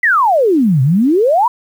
sine exponential two-way sweep, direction down then up, 2035 to 124.6 to 1015 Hz, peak -8 dBFS, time 0.03-1.48 s, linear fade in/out 5 ms, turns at 0.82 s, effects 7-bit

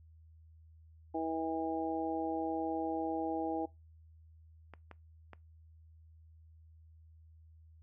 harmonic tone, 161.7 Hz, E3, 33 cents flat, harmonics 2 / 3 / 4 / 5, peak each -36 / -41 / -41 / -38 dBFS, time 1.14-3.66 s, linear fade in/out 10 ms
clicks, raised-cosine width 0.5 ms, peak -34 dBFS, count 3, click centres 4.737 / 4.913 / 5.333 s
effects noise-tail reverb RT60 0.2 s tail -21 dB re dry + added 80 Hz sine -56 dBFS peak until 7.82 s

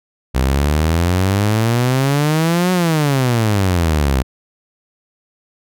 sawtooth exponential two-way sweep, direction up then down, 62.9 to 185 to 62.9 Hz, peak -9 dBFS, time 0.34-4.23 s, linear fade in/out 20 ms, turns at 2.72 s, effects none

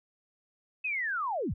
sine linear sweep, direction down, 2601 to 36.17 Hz, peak -29 dBFS, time 0.84-1.54 s, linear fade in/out 10 ms, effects none

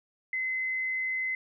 sine tone, 2047 Hz, C7, 38 cents flat, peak -28 dBFS, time 0.33-1.35 s, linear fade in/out 2 ms, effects none

